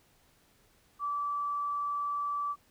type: tone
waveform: sine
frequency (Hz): 1158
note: D6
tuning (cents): -25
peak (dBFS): -30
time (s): 0.99-2.56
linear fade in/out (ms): 50
effects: pink hiss -66 dBFS RMS until 2.7 s